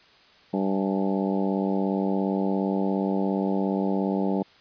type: harmonic tone with a mistuned harmonic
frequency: 97.2 Hz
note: G2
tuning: 14 cents flat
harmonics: 2 / 3 / 4 / 5 / 6 / 7 / 8 / 9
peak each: -25 / -29 / -31 / -33 / -35 / -36 / -37 / -38 dBFS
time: 0.53-4.43 s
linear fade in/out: 10 ms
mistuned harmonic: 8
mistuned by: +80 cents
effects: white hiss -55 dBFS RMS until 4.6 s + resampled to 11025 Hz